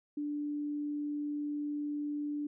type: tone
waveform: sine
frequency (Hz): 293.7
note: D4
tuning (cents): 0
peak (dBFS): -33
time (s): 0.17-2.47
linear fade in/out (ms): 5
effects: none